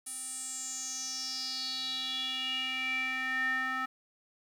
square tone with band-pass filter sweep, 260.1 Hz, C4, 10 cents flat, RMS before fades -35 dBFS, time 0.06-3.86 s, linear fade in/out 10 ms, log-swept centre 9700 to 1500 Hz, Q 7, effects 10-bit

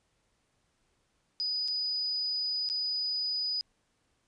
sine tone with dropouts, 4965 Hz, D#8, 5 cents flat, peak -29 dBFS, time 1.4-3.61 s, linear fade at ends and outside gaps 0 ms, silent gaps 1.678-1.683 / 2.689-2.699 s, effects pink hiss -74 dBFS RMS until 4.27 s + resampled to 22050 Hz

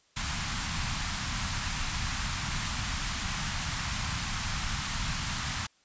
pink band-stop noise, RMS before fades -32 dBFS, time 0.16-5.67 s, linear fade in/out 10 ms, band 210 to 900 Hz, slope 24 dB/octave, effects white hiss -66 dBFS RMS until 5.84 s + resampled to 16000 Hz

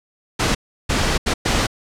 pink noise bursts at uneven times, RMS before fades -18 dBFS, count 4, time 0.39-0.55 / 0.89-1.18 / 1.26-1.34 / 1.45-1.67 s, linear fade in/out 10 ms, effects low-pass 7000 Hz 12 dB/octave

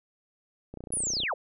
click train, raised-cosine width 2 ms, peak -27 dBFS, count 16, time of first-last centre 0.74-1.235 s, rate 30.3 Hz
sine linear sweep, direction down, 10720 to 415.3 Hz, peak -27 dBFS, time 0.92-1.34 s, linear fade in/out 5 ms
effects none

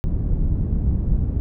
pink low-pass noise, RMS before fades -20 dBFS, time 0.04-1.4 s, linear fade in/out 0 ms, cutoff 150 Hz, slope 12 dB/octave, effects none

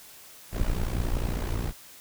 brown noise with amplitude modulation, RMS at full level -24 dBFS, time 0.51-1.73 s, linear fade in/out 50 ms, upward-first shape sine, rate 59.4 Hz, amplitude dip 80%, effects white hiss -49 dBFS RMS until 2 s

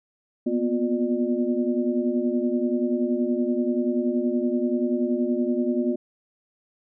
sine tone cluster, 238.6 / 249.1 / 356.7 / 598 Hz, A#3 / B3 / F4 / D5, +41 / +15 / +37 / +31 cents, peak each -26 / -25 / -26 / -32 dBFS, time 0.46-5.96 s, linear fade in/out 10 ms, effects none

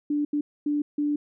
sine tone bursts at uneven times, 293.7 Hz, D4, in tune, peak -22 dBFS, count 4, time 0.1-0.25 / 0.33-0.41 / 0.66-0.82 / 0.98-1.16 s, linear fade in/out 5 ms, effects none

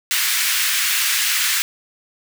pink high-pass noise, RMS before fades -19 dBFS, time 0.11-1.62 s, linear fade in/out 0 ms, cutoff 1600 Hz, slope 24 dB/octave, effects none

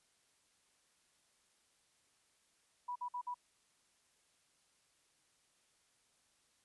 sine tone bursts, 981 Hz, B5, 12 cents flat, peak -38 dBFS, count 4, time 2.88-3.344 s, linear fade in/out 10 ms, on 77 ms, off 52 ms, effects white hiss -74 dBFS RMS until 6.64 s + resampled to 24000 Hz

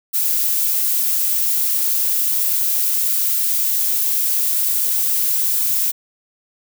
violet noise, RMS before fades -18 dBFS, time 0.13-5.92 s, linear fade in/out 20 ms, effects none

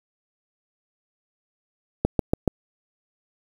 click train, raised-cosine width 2 ms, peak -5 dBFS, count 4, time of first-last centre 2.05-2.477 s, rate 7.02 Hz, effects 7-bit

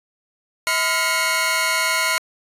sawtooth tone cluster, 643 / 1014 / 1409 / 1904 / 2190 Hz, E5 / B5 / F6 / A#6 / C#7, -43 / +45 / +15 / +36 / -22 cents, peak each -25 / -21 / -20 / -26 / -18 dBFS, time 0.67-2.18 s, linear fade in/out 0 ms, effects resampled to 32000 Hz

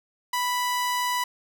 sawtooth tone, 987.8 Hz, B5, in tune, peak -20 dBFS, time 0.33-1.24 s, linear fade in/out 5 ms, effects none

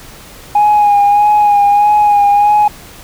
sine tone with vibrato, 825 Hz, G#5, 12 cents flat, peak -4 dBFS, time 0.55-2.68 s, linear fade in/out 5 ms, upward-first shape sine, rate 1.6 Hz, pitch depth 28 cents each way, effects tanh soft clip ceiling -3 dBFS + pink hiss -35 dBFS RMS until 3.03 s

